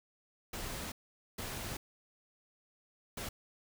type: noise bursts at uneven times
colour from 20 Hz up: pink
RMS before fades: -41 dBFS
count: 3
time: 0.53-0.92 / 1.38-1.77 / 3.17-3.29 s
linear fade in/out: 5 ms
effects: none